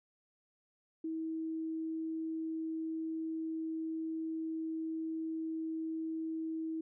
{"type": "tone", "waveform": "sine", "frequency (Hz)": 321.5, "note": "E4", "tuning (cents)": -43, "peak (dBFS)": -35, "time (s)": [1.04, 6.81], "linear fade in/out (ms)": 5, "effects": []}